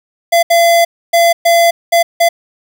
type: tone bursts at uneven times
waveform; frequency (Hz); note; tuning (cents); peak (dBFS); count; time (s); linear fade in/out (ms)
square; 680; F5; -46; -7; 6; 0.32-0.43 / 0.5-0.85 / 1.13-1.33 / 1.45-1.71 / 1.92-2.03 / 2.2-2.29; 10
effects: 7-bit